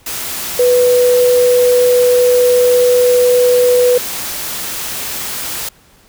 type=tone in noise; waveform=sine; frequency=493.9 Hz; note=B4; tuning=in tune; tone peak=-7 dBFS; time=0.59-3.98 s; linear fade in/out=5 ms; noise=white; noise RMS=-22 dBFS; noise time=0.06-5.69 s; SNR=+12 dB; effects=pink hiss -48 dBFS RMS until 6.08 s